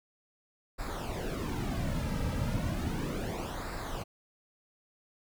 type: noise with flanger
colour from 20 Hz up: brown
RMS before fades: -34 dBFS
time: 0.78-4.04 s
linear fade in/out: 20 ms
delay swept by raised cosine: 0.32 to 2.82 ms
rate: 0.34 Hz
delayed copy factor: -0.7
effects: none